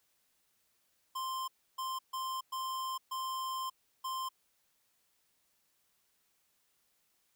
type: tone bursts at uneven times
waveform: square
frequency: 1046.5 Hz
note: C6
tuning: in tune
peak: -36 dBFS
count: 6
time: 1.15-1.48 / 1.78-1.99 / 2.13-2.41 / 2.52-2.98 / 3.11-3.7 / 4.04-4.29 s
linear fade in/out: 10 ms
effects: white hiss -75 dBFS RMS until 7.35 s